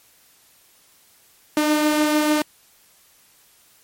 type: beating tone pair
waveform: sawtooth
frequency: 301.8 / 308.5 Hz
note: D4 / D#4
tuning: +47 / -15 cents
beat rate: 6.7 Hz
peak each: -13 / -22 dBFS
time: 1.57-2.42 s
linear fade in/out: 2 ms
effects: white hiss -55 dBFS RMS until 3.83 s + MP3 64 kbps